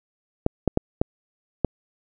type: clicks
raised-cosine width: 2 ms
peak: -5 dBFS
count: 5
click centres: 0.464 / 0.677 / 0.774 / 1.015 / 1.647 s
effects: none